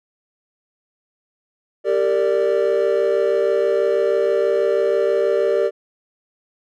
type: chord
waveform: triangle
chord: G minor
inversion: none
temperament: equal with one note detuned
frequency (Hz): 392 / 458.2 / 587.3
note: G4 / Bb4 / D5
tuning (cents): 0 / -30 / 0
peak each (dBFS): -17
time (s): 1.84-5.71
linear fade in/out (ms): 50
effects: tanh soft clip ceiling -7 dBFS